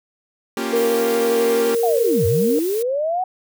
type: chord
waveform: sawtooth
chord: G half-diminished seventh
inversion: first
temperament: equal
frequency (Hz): 233.1 / 277.2 / 349.2 / 392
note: Bb3 / Db4 / F4 / G4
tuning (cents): 0 / 0 / 0 / 0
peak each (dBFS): -22 / -24 / -25 / -23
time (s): 0.57-1.75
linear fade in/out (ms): 2
type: tone with vibrato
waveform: sine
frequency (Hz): 464.9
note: A#4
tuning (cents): -5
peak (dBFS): -16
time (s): 0.73-2.59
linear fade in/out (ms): 2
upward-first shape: triangle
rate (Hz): 12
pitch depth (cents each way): 18
type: noise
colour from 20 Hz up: blue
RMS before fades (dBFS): -32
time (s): 0.75-2.83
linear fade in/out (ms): 10
type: linear two-way sweep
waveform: sine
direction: down then up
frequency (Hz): 757 to 86.2 to 757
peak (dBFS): -18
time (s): 1.83-3.24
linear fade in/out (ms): 5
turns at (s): 2.26
effects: none